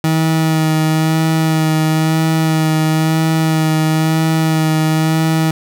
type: tone with vibrato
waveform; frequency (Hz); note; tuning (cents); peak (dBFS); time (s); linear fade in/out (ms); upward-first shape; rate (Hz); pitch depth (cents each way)
30% pulse; 158.6; D#3; +33; -9; 0.04-5.51; 2; sine; 1; 18
effects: none